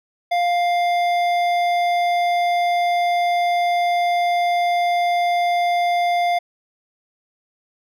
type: tone with hard clipping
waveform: sine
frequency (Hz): 700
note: F5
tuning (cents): +4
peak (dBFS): -18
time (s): 0.31-6.39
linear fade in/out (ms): 10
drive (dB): 11
effects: none